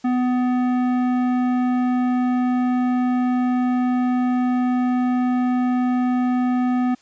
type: tone with tanh clipping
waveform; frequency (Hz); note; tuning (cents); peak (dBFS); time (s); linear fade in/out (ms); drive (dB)
sine; 249.8; B3; +20; -19; 0.04-6.95; 10; 14
effects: white hiss -55 dBFS RMS until 7.01 s + resampled to 16000 Hz